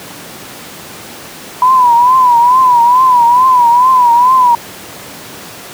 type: tone with vibrato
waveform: sine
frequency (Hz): 987.8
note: B5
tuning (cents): 0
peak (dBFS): -4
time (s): 1.62-4.55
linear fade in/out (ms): 2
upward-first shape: triangle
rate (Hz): 2.3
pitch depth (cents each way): 110
effects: pink hiss -29 dBFS RMS until 5.73 s + high-pass 150 Hz 12 dB/octave